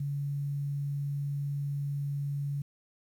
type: tone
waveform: sine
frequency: 142.1 Hz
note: C#3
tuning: 43 cents sharp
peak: -30 dBFS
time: 0-2.62 s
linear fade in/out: 5 ms
effects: 10-bit